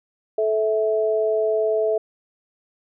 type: tone pair together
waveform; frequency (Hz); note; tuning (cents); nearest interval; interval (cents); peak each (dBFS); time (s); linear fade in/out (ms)
sine; 435.1 / 653; A4 / E5; -19 / -17; perfect fifth; 702; -20 / -21; 0.38-1.98; 5
effects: none